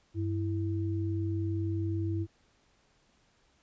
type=tone pair together; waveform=sine; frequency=97.65 / 329.6 Hz; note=G2 / E4; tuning=-6 / 0 cents; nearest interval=octave + major sixth; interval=2106 cents; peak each=-30 / -34 dBFS; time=0.14-2.27 s; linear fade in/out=50 ms; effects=pink hiss -68 dBFS RMS until 3.62 s + resampled to 16000 Hz